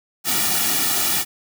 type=noise with comb filter; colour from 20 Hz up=white; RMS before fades=-20 dBFS; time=0.24-1.25 s; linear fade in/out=50 ms; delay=1.9 ms; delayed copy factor=-0.95; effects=none